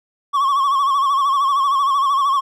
triangle tone with vibrato, 1105 Hz, C#6, 6 cents flat, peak -12 dBFS, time 0.33-2.41 s, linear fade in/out 20 ms, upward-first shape sine, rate 13 Hz, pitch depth 74 cents each way, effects none

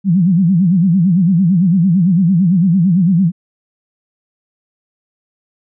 sine tone with vibrato, 179.4 Hz, F3, 47 cents sharp, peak -8 dBFS, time 0.04-3.32 s, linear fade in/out 50 ms, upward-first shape sine, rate 8.9 Hz, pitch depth 180 cents each way, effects none

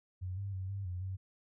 sine tone with pitch steps, 91.9 / 99 / 94.1 / 98.7 / 89.8 / 94.7 Hz, F#2 / G2 / F#2 / G2 / F2 / F#2, -11 / +18 / +30 / +12 / +49 / +41 cents, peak -36 dBFS, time 0.21-1.17 s, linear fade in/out 20 ms, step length 160 ms, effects none

